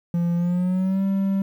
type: tone with pitch glide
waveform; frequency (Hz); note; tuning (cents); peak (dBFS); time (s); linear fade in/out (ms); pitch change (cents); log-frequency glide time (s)
triangle; 171.8 to 195.08; F3 to G3; -28 to -8; -17; 0.14-1.42; 2; +220; 0.36-1.04
effects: 9-bit